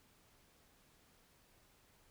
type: silence
effects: pink hiss -69 dBFS RMS until 2.1 s